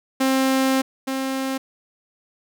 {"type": "tone pair in turn", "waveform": "sawtooth", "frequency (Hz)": [265, 266.1], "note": ["C4", "C4"], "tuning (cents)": [22, 29], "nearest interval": "unison", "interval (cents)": 7, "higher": "second", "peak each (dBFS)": [-13, -19], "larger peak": "first", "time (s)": [[0.2, 0.82], [1.07, 1.58]], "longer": "first", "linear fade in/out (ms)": 10, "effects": []}